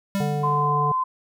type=tone with exponential decay; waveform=square; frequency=197.7 Hz; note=G3; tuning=15 cents sharp; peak=-21 dBFS; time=0.15-0.84 s; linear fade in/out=0 ms; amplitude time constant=150 ms
type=harmonic tone; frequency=146.83 Hz; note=D3; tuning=in tune; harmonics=1 / 3 / 5; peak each=-24 / -29 / -29 dBFS; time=0.2-0.92 s; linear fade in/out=5 ms
type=tone; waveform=sine; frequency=1030 Hz; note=C6; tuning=28 cents flat; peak=-20 dBFS; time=0.43-1.04 s; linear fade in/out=10 ms
effects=none